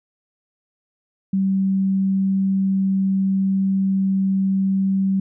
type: tone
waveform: sine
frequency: 192.8 Hz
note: G3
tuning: 28 cents flat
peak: -16 dBFS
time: 1.33-5.2 s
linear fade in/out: 5 ms
effects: none